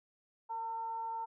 sine tone with frequency modulation, 906 Hz, A#5, 50 cents flat, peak -36 dBFS, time 0.49-1.26 s, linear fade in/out 20 ms, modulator 443 Hz, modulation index 0.22, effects none

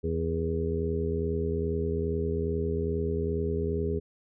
harmonic tone with a mistuned harmonic, 82.41 Hz, E2, in tune, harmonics 1 / 2 / 3 / 4 / 5 / 6, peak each -31 / -34 / -36 / -42 / -30 / -39 dBFS, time 0.03-4 s, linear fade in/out 20 ms, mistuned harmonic 6, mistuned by -45 cents, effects none

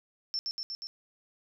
sine tone with echo, 5370 Hz, E8, 31 cents sharp, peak -29 dBFS, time 0.34-0.39 s, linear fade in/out 0 ms, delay 120 ms, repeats 4, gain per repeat -2 dB, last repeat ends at 0.87 s, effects none

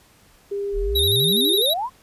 sine tone, 401.7 Hz, G4, 42 cents sharp, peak -23 dBFS, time 0.51-1.62 s, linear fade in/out 10 ms
sine exponential sweep, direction up, 31.61 to 1090 Hz, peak -22 dBFS, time 0.72-1.9 s, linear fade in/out 50 ms
square tone with vibrato, 3774 Hz, A#7, 21 cents sharp, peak -18 dBFS, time 0.95-1.74 s, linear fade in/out 10 ms, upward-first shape square, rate 12 Hz, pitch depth 47 cents each way
effects pink hiss -54 dBFS RMS until 2.02 s + resampled to 32000 Hz

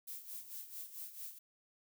violet noise with tremolo, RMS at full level -45 dBFS, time 0.07-1.39 s, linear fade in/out 10 ms, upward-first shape sine, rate 4.5 Hz, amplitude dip 70%, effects none

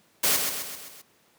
white noise with echo, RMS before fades -22 dBFS, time 0.23-0.37 s, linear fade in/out 10 ms, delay 130 ms, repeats 5, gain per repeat -5 dB, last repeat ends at 1.02 s, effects pink hiss -62 dBFS RMS until 1.38 s + high-pass 150 Hz 12 dB/octave

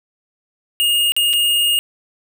square tone with dropouts, 2847 Hz, F7, 33 cents sharp, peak -14 dBFS, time 0.8-1.79 s, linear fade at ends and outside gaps 0 ms, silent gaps 1.12-1.165 / 1.331-1.335 s, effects none

